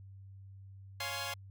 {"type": "chord", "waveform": "10% pulse", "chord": "Db major seventh", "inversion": "none", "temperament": "equal with one note detuned", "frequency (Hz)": [554.4, 698.5, 838.3, 1046.5], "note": ["Db5", "F5", "Ab5", "C6"], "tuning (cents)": [0, 0, 16, 0], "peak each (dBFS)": -34, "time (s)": [1, 1.34], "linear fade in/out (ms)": 5, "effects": ["added 97 Hz sine -49 dBFS peak until 1.5 s"]}